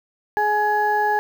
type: harmonic tone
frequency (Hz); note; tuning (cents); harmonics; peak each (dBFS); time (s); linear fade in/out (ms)
420; G#4; +19; 1 / 2 / 4; -25 / -18 / -24; 0.37-1.19; 0
effects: 7-bit